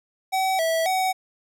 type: tone with pitch steps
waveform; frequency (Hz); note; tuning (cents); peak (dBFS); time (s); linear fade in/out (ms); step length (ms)
square; 760 / 653 / 752; F#5 / E5 / F#5; +46 / -17 / +28; -21; 0.32-1.13; 20; 270
effects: none